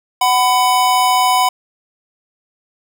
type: tone pair together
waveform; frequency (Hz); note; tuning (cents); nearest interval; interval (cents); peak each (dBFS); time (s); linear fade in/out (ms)
square; 745.9 / 1000; F#5 / B5; +14 / +21; perfect fourth; 507; -15 / -14; 0.21-1.49; 5
effects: none